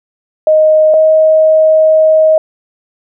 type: tone pair in turn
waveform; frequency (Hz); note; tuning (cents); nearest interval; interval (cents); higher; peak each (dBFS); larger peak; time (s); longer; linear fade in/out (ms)
sine; 622.3 / 629.5; D#5 / D#5; 0 / +20; unison; 20; second; -4; neither; 0.47-0.94 / 0.94-2.38; second; 2
effects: none